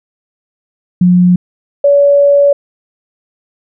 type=tone pair in turn; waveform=sine; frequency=179.1 / 568.6 Hz; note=F3 / C#5; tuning=+44 / +44 cents; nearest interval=octave + minor sixth; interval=2000 cents; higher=second; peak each=-4 dBFS; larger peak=neither; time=1.01-1.36 / 1.84-2.53 s; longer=second; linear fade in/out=5 ms; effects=none